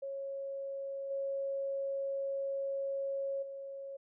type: tone with level steps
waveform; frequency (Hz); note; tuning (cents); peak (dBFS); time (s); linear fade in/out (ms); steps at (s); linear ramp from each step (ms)
sine; 549; C#5; -17; -37 / -33 / -41; 0.02-3.97; 10; 1.1 / 3.42; 10
effects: none